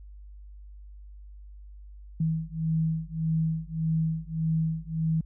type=beating tone pair; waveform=sine; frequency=160 / 161.7 Hz; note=D#3 / E3; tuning=+49 / -33 cents; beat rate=1.7 Hz; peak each=-28 / -28 dBFS; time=2.2-5.21 s; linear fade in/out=5 ms; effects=added 50 Hz sine -43 dBFS peak until 5.25 s